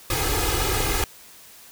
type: noise with comb filter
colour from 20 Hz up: pink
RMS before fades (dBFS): -23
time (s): 0.1-1.04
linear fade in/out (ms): 2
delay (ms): 2.4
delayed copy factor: +0.95
effects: white hiss -47 dBFS RMS until 1.71 s